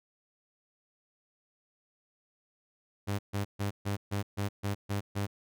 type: tone bursts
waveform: sawtooth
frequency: 100.6 Hz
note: G2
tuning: 45 cents sharp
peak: -26 dBFS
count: 9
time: 3.07-5.27 s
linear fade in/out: 20 ms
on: 120 ms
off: 140 ms
effects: none